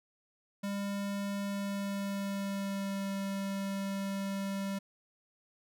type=tone with pitch glide; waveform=square; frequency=200 to 196.34 Hz; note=G3 to G3; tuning=+35 to +3 cents; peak=-34 dBFS; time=0.63-4.79 s; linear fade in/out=10 ms; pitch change=-32 cents; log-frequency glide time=1.44-3.11 s; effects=none